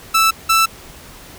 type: tone pair in turn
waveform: sawtooth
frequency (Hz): 1318.5 / 1325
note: E6 / E6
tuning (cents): 0 / +9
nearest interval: unison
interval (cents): 9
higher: second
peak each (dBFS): -7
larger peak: neither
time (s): 0.14-0.31 / 0.49-0.66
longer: neither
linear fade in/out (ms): 10
effects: pink hiss -39 dBFS RMS until 1.38 s